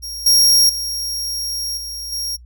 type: tone with level steps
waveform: sawtooth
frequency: 5588 Hz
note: F8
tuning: in tune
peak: -24 / -7 / -19 / -24 / -19 dBFS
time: 0.02-2.37 s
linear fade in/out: 20 ms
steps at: 0.26 / 0.69 / 1.77 / 2.12 s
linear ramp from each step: 5 ms
effects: noise-tail reverb RT60 0.1 s tail -25 dB re dry + added 60 Hz sine -39 dBFS peak until 2.45 s